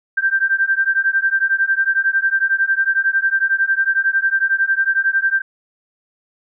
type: beating tone pair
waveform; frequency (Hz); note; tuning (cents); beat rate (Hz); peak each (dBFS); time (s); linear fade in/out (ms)
sine; 1568 / 1579; G6 / G6; 0 / +12; 11; -17; 0.17-5.42; 10
effects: none

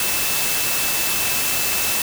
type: tone in noise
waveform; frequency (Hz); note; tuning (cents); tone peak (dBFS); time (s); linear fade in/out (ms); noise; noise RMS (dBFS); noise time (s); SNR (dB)
sine; 2637; E7; 0; -28; 0-2.02; 2; white; -21; 0-2.02; -10
effects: none

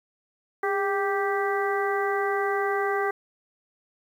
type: harmonic tone with a mistuned harmonic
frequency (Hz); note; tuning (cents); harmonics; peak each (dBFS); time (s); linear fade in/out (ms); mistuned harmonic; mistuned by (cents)
392; G4; 0; 1 / 2 / 3 / 4 / 5; -26 / -29 / -31 / -32 / -33; 0.63-3.11; 5; 1; +56
effects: 9-bit

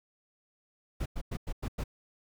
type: noise bursts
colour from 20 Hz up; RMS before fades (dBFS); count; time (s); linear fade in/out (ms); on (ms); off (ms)
brown; -33; 6; 1-1.839; 10; 59; 97
effects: none

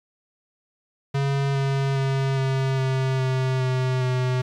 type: tone with pitch steps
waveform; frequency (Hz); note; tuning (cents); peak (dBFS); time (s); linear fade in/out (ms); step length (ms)
square; 138.59 / 136.92 / 135.27 / 133.64 / 132.03 / 130.43 / 128.86 / 127.31; C#3 / C#3 / C#3 / C3 / C3 / C3 / C3 / C3; 0 / -21 / -42 / +37 / +16 / -5 / -26 / -47; -21; 1.14-4.42; 10; 410
effects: low-pass 5000 Hz 12 dB/octave + 9-bit

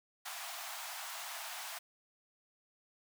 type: high-pass noise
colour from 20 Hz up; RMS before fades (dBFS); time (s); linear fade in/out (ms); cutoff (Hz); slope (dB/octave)
pink; -44; 0.25-1.79; 10; 650; 96
effects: none

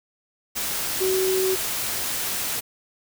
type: tone in noise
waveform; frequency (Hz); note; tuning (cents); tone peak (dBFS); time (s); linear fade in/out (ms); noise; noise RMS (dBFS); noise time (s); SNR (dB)
sine; 376.7; F#4; +31; -20; 1-1.56; 20; white; -27; 0.55-2.61; +4
effects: none

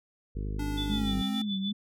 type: harmonic tone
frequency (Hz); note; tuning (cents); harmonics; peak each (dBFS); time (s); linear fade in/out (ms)
51; G#1; -31; 1 / 2 / 3 / 4 / 5 / 6 / 7 / 8 / 9; -32 / -38 / -42 / -44 / -46 / -48 / -49 / -50 / -51; 0.35-1.22; 10
type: tone with pitch glide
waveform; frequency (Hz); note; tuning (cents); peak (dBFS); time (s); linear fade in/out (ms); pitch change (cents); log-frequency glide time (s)
square; 290 to 262.9; D4 to C4; -22 to +8; -34; 0.59-1.42; 5; -170; 0.89-1.14
type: tone with tremolo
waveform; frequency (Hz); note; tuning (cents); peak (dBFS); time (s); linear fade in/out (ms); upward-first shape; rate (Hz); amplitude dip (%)
sine; 3482; A7; -19; -32; 0.77-1.72; 10; sine; 6.9; 85
type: tone with vibrato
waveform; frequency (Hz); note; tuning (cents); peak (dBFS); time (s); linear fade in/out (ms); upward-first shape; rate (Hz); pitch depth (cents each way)
sine; 203.7; G#3; -33; -29; 0.89-1.73; 10; sine; 2.5; 100
effects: none

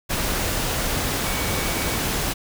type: tone in noise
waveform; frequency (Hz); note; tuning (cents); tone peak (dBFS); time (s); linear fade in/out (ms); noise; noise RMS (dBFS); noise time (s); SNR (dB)
sine; 2256; C#7; +30; -34; 1.25-1.97; 20; pink; -24; 0.09-2.34; -13
effects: none

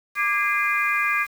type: tone cluster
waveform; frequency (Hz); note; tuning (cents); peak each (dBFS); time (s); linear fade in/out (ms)
sine; 1181 / 1636 / 2071 / 2419; D6 / G#6 / C7 / D#7; +9 / -26 / -18 / -49; -25 / -25 / -25 / -25; 0.15-1.27; 50
effects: 7-bit

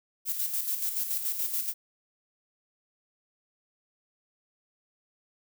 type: noise with tremolo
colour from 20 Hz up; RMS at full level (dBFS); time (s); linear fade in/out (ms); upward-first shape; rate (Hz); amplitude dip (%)
violet; -29; 0.25-1.74; 50; square; 7; 50
effects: none

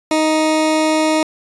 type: tone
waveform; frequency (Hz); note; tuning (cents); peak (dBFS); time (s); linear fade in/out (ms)
20% pulse; 312.4; D#4; +7; -8; 0.11-1.23; 2
effects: resampled to 24000 Hz

